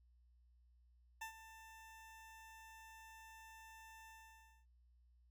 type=tone with ADSR envelope; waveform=20% pulse; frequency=890 Hz; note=A5; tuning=20 cents sharp; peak=-39 dBFS; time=1.21-4.66 s; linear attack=8 ms; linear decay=100 ms; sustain=-13 dB; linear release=580 ms; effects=added 60 Hz sine -67 dBFS peak until 5.3 s